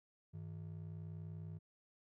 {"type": "ring-modulated tone", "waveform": "triangle", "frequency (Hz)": 129, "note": "C3", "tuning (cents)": -24, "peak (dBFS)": -40, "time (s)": [0.33, 1.59], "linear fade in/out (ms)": 20, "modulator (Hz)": 30.1, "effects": []}